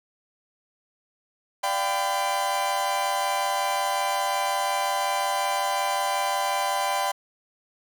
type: chord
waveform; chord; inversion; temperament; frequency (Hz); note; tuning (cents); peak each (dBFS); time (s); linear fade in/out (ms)
40% pulse; G dominant seventh; second; equal with one note detuned; 587.3 / 698.5 / 784 / 1009.1; D5 / F5 / G5 / B5; 0 / 0 / 0 / +37; -31 / -32 / -26 / -27; 1.63-7.12; 10
effects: none